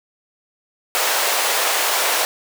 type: high-pass noise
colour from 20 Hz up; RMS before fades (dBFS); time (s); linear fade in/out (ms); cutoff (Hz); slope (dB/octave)
pink; -19; 0.95-2.25; 0; 520; 24
effects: none